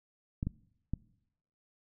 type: clicks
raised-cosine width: 5 ms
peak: -20 dBFS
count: 3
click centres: 0.429 / 0.47 / 0.936 s
effects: noise-tail reverb RT60 0.8 s tail -23 dB re dry